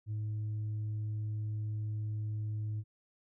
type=tone with tanh clipping; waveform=sine; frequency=106.9 Hz; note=A2; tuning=49 cents flat; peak=-34 dBFS; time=0.06-2.84 s; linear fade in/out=50 ms; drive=1 dB; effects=none